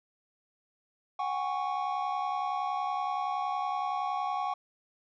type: chord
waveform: triangle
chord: F# suspended second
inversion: none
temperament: equal with one note detuned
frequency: 740 / 810.7 / 1108.7 Hz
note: F#5 / G#5 / C#6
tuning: 0 / -42 / 0 cents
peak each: -32 dBFS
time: 1.19-4.54 s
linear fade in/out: 5 ms
effects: resampled to 16000 Hz